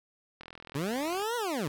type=click train; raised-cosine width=0.3 ms; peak=-29 dBFS; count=35; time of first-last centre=0.41-1.221 s; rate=41.9 Hz
type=linear two-way sweep; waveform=20% pulse; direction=up then down; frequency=129.9 to 493.9 to 129.9 Hz; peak=-25 dBFS; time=0.75-1.68 s; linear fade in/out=2 ms; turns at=1.36 s
effects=none